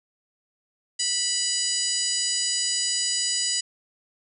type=harmonic tone; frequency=983 Hz; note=B5; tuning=8 cents flat; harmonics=2 / 3 / 4 / 5 / 6 / 7 / 8 / 9; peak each=-37 / -32 / -36 / -27 / -38 / -29 / -30 / -34 dBFS; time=0.99-3.61 s; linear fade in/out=10 ms; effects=none